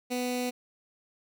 15% pulse tone with notch filter, 248.3 Hz, B3, 9 cents sharp, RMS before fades -31 dBFS, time 0.1-0.51 s, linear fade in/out 20 ms, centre 1100 Hz, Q 1, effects none

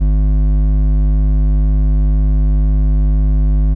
sine tone with hard clipping, 51 Hz, G#1, 31 cents flat, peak -11 dBFS, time 0-3.75 s, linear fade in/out 20 ms, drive 9 dB, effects none

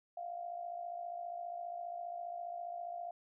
sine tone with amplitude modulation, 696 Hz, F5, 6 cents flat, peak -37 dBFS, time 0.17-3.11 s, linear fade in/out 5 ms, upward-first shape sine, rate 54.9 Hz, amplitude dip 65%, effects none

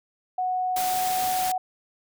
sine tone with pitch glide, 737 to 742.1 Hz, F#5 to F#5, -7 to +5 cents, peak -23 dBFS, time 0.38-1.58 s, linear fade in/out 5 ms, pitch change +12 cents, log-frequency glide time 0.84-1.18 s
white noise, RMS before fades -31 dBFS, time 0.76-1.52 s, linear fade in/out 5 ms
effects none

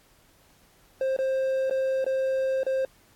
triangle tone with dropouts, 529 Hz, C5, 19 cents sharp, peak -21 dBFS, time 1.01-2.85 s, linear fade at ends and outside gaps 2 ms, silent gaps 1.165-1.188 / 1.698-1.709 / 2.044-2.064 / 2.633-2.665 s, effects pink hiss -60 dBFS RMS until 3.15 s + AAC 64 kbps

